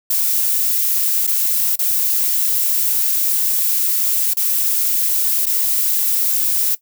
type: noise with dropouts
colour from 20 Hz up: violet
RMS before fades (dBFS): -17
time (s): 0.1-6.75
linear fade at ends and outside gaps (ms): 5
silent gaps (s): 1.268-1.274 / 1.758-1.79 / 4.337-4.369 / 5.458-5.465
effects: noise-tail reverb RT60 0.1 s tail -17 dB re dry